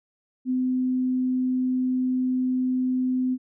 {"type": "tone", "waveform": "sine", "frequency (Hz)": 255.2, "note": "C4", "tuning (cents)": -43, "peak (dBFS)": -21, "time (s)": [0.45, 3.38], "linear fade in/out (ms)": 50, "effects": []}